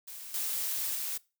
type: noise with level steps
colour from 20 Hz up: blue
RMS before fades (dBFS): -44 / -33 / -35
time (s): 0.07-1.18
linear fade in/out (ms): 10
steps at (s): 0.34 / 0.95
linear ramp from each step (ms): 2
effects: noise-tail reverb RT60 0.3 s tail -22 dB re dry